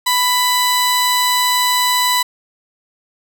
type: tone pair together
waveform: sawtooth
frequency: 994 / 1988 Hz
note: B5 / B6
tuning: +11 / +11 cents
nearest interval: octave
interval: 1200 cents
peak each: -11 dBFS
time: 0.06-2.23 s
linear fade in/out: 10 ms
effects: none